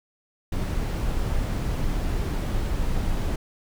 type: noise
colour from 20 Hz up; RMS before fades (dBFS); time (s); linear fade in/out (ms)
brown; -25; 0.52-3.36; 5
effects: none